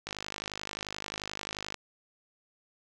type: click train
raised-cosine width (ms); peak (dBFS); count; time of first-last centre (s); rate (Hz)
0.2; -18; 87; 0.07-1.743; 51.4
effects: none